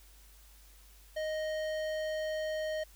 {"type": "tone with low-pass filter", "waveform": "square", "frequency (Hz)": 622.3, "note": "D#5", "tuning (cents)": 0, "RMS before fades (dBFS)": -35, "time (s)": [1.16, 2.84], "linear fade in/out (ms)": 10, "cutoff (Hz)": 4900, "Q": 0.57, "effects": ["added 50 Hz sine -56 dBFS peak until 2.95 s", "white hiss -61 dBFS RMS until 2.95 s"]}